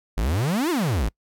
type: exponential two-way sweep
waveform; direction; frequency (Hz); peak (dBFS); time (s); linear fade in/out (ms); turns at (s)
45% pulse; up then down; 45.5 to 371 to 45.5; -20; 0.17-1.09; 10; 0.7
effects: noise-tail reverb RT60 0.1 s tail -25 dB re dry + MP3 96 kbps